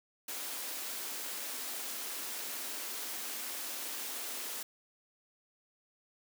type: high-pass noise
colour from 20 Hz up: white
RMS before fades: -40 dBFS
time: 0.28-4.63 s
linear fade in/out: 5 ms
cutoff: 220 Hz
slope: 96 dB/octave
effects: none